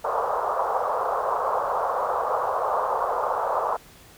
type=band-pass noise; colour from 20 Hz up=white; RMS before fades=-25 dBFS; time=0.04-3.77 s; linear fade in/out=10 ms; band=460 to 1200 Hz; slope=48 dB/octave; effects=pink hiss -50 dBFS RMS until 4.17 s